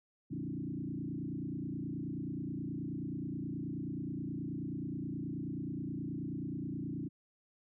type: tone with frequency modulation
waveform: sine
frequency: 220 Hz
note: A3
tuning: in tune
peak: -36 dBFS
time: 0.3-7.09 s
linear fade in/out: 20 ms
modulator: 29.4 Hz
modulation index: 3.3
effects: none